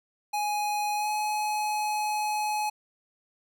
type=tone with pitch glide; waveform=square; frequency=834 to 846.1 Hz; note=G#5 to G#5; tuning=+7 to +32 cents; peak=-27 dBFS; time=0.33-2.7 s; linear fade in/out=10 ms; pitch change=+25 cents; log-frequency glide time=0.94-1.1 s; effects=none